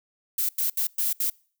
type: noise bursts at uneven times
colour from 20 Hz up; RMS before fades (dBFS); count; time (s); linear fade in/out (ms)
violet; -25; 5; 0.38-0.49 / 0.58-0.7 / 0.77-0.87 / 0.98-1.13 / 1.2-1.3; 5
effects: noise-tail reverb RT60 0.5 s tail -26 dB re dry